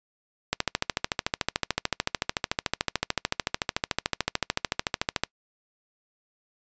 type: click train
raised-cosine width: 0.2 ms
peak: -6 dBFS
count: 65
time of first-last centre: 0.53-5.236 s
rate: 13.6 Hz
effects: noise-tail reverb RT60 0.1 s tail -26 dB re dry + resampled to 16000 Hz